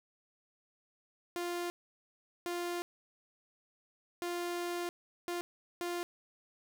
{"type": "tone bursts at uneven times", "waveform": "sawtooth", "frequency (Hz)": 349.2, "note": "F4", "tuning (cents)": 0, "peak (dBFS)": -31, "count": 5, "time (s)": [[1.36, 1.7], [2.46, 2.82], [4.22, 4.89], [5.28, 5.41], [5.81, 6.03]], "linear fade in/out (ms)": 0, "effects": []}